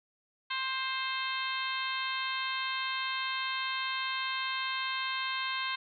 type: harmonic tone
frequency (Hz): 525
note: C5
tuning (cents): +6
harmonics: 2 / 3 / 4 / 5 / 6 / 7 / 8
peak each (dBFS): -36 / -38 / -39 / -40 / -41 / -41 / -42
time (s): 0.5-5.76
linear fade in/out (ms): 10
effects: none